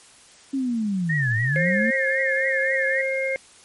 sine linear two-way sweep, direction down then up, 277.2 to 107.1 to 234.3 Hz, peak -21 dBFS, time 0.53-1.91 s, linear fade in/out 10 ms, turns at 1.37 s
sine tone with vibrato, 1800 Hz, A6, 39 cents sharp, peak -22 dBFS, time 1.09-3.02 s, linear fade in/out 10 ms, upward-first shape triangle, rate 3.8 Hz, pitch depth 130 cents each way
harmonic tone, 533 Hz, C5, 32 cents sharp, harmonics 1 / 3 / 4, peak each -24 / -35 / -25 dBFS, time 1.56-3.36 s, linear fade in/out 0 ms
effects white hiss -50 dBFS RMS until 3.64 s + MP3 48 kbps

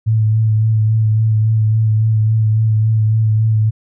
sine tone with vibrato, 109.6 Hz, A2, 6 cents flat, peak -10 dBFS, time 0.06-3.71 s, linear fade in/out 20 ms, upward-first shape sine, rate 3.6 Hz, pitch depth 23 cents each way, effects none

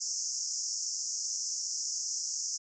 pink band-pass noise, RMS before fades -35 dBFS, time 0-2.58 s, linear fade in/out 20 ms, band 5200 to 7100 Hz, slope 96 dB/octave, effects none

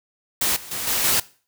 white noise with level steps, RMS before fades -21 / -39 / -28 / -22 / -19 dBFS, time 0.41-1.2 s, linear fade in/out 5 ms, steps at 0.56 / 0.71 / 0.87 / 1.04 s, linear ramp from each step 5 ms, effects noise-tail reverb RT60 0.4 s tail -20 dB re dry

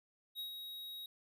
square tone with ADSR envelope, 3800 Hz, A#7, 33 cents sharp, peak -40 dBFS, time 0.35-1.06 s, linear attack 44 ms, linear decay 110 ms, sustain -5 dB, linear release 3 ms, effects none

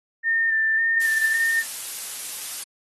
sine tone with vibrato, 1800 Hz, A6, 39 cents sharp, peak -18 dBFS, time 0.23-1.64 s, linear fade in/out 50 ms, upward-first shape square, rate 1.8 Hz, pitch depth 20 cents each way
blue noise, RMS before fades -30 dBFS, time 1.01-2.64 s, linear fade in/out 5 ms
effects AAC 32 kbps

